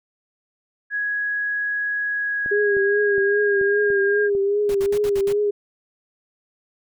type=tone with pitch glide; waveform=sine; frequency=1666 to 1616.7 Hz; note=G#6 to G#6; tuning=+5 to -47 cents; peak=-21 dBFS; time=0.9-4.3 s; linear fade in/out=50 ms; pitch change=-52 cents; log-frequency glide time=2.07-4.08 s
type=clicks; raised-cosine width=2 ms; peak=-23 dBFS; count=7; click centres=2.461 / 2.768 / 3.181 / 3.613 / 3.903 / 4.351 / 4.695 s
type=tone with vibrato; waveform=sine; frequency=405.1 Hz; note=G#4; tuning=43 cents flat; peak=-17 dBFS; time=2.51-5.51 s; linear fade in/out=10 ms; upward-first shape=triangle; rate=2.5 Hz; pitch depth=58 cents each way
type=noise bursts; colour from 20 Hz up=pink; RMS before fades=-35 dBFS; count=6; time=4.69-5.326 s; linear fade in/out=2 ms; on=56 ms; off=60 ms
effects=none